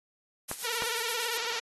blue noise with tremolo, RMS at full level -34 dBFS, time 0.48-1.38 s, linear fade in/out 10 ms, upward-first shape sine, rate 8.3 Hz, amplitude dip 60%
clicks, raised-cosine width 0.5 ms, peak -19 dBFS, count 2, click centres 0.514 / 0.822 s
5% pulse tone with vibrato, 466.2 Hz, A#4, in tune, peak -20 dBFS, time 0.64-1.6 s, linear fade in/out 10 ms, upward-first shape sine, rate 18 Hz, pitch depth 77 cents each way
effects AAC 32 kbps

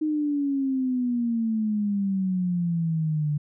sine exponential sweep, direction down, 311.1 to 146.3 Hz, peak -22 dBFS, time 0.01-3.38 s, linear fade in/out 10 ms, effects none

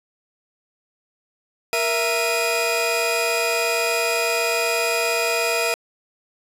sawtooth tone cluster, 468.4 / 664 / 2468 Hz, A#4 / E5 / D#7, +8 / +12 / -15 cents, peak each -20 dBFS, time 1.73-5.74 s, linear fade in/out 0 ms, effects resampled to 32000 Hz + 7-bit

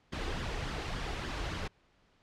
pink noise with flanger, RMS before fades -36 dBFS, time 0.12-1.68 s, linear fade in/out 10 ms, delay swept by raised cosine 0.59 to 2.69 ms, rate 3.5 Hz, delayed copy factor +0.5, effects pink hiss -68 dBFS RMS until 2.22 s + low-pass 4000 Hz 12 dB/octave

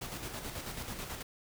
pink noise with tremolo, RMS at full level -40 dBFS, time 0.01-1.23 s, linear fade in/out 10 ms, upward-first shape square, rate 9.2 Hz, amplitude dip 40%, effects none

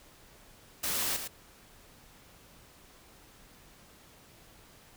white noise with echo, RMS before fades -32 dBFS, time 0.83-1.17 s, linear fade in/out 10 ms, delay 110 ms, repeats 1, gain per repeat -7 dB, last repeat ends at 1.28 s, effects pink hiss -57 dBFS RMS until 4.96 s

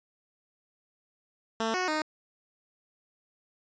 10% pulse tone with pitch steps, 224.3 / 367.1 / 308.7 Hz, A3 / F#4 / D#4, +34 / -14 / -14 cents, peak -19 dBFS, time 1.6-2.02 s, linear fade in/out 2 ms, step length 140 ms, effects resampled to 16000 Hz

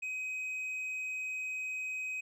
sine tone with tanh clipping, 2523 Hz, D#7, 23 cents sharp, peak -36 dBFS, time 0.02-2.21 s, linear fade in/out 10 ms, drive 4 dB, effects none

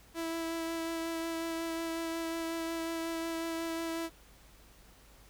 sawtooth tone with vibrato, 329.6 Hz, E4, in tune, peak -30 dBFS, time 0.14-4.1 s, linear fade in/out 50 ms, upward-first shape sine, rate 5.5 Hz, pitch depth 12 cents each way, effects added 50 Hz sine -60 dBFS peak until 5.29 s + pink hiss -60 dBFS RMS until 5.29 s

